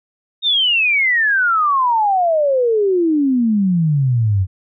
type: exponential sweep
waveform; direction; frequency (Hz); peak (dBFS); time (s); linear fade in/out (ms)
sine; down; 3729 to 90.4; -12; 0.42-4.47; 50
effects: none